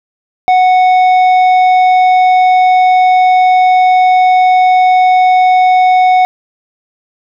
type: tone with tanh clipping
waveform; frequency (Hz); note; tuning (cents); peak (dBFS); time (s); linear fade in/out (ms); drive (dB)
sine; 738; F#5; -5; -6; 0.48-6.25; 0; 8
effects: none